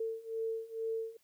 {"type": "beating tone pair", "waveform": "sine", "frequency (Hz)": [447.9, 450.1], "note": ["A4", "A4"], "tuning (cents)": [31, 39], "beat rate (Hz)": 2.2, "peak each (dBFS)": [-39, -37], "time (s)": [0, 1.17], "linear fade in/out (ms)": 5, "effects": ["white hiss -72 dBFS RMS until 1.23 s"]}